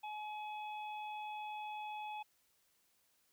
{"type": "harmonic tone", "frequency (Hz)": 848, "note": "G#5", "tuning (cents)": 36, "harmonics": [1, 3, 4], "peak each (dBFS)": [-42, -51, -57], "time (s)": [0.03, 2.23], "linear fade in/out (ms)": 10, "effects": ["white hiss -75 dBFS RMS until 3.32 s"]}